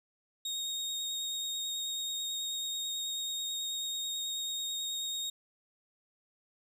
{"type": "tone with vibrato", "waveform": "30% pulse", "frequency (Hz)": 3729, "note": "A#7", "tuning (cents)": 0, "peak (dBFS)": -31, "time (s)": [0.45, 5.3], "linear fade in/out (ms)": 5, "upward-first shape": "sine", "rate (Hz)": 9.2, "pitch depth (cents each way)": 14, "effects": []}